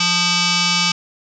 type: tone with frequency modulation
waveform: sine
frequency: 1229 Hz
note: D#6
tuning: 22 cents flat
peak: -14 dBFS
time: 0-0.92 s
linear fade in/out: 5 ms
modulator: 702 Hz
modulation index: 7.1
effects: none